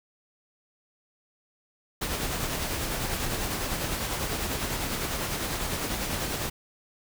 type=noise with tremolo; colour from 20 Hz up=pink; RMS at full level=-29 dBFS; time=2.01-6.5 s; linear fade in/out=10 ms; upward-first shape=sine; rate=10 Hz; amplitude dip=35%; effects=none